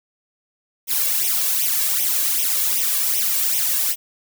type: noise with flanger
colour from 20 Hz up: blue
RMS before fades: -20 dBFS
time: 0.87-3.96 s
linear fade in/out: 50 ms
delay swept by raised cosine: 0.33 to 1.83 ms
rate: 2.6 Hz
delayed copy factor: +0.95
effects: none